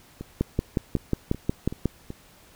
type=two click trains; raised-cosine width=3 ms; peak=-9 / -21 dBFS; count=9 / 6; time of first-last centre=0.41-1.857 / 0.21-2.104 s; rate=5.53 / 2.64 Hz; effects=pink hiss -54 dBFS RMS until 2.55 s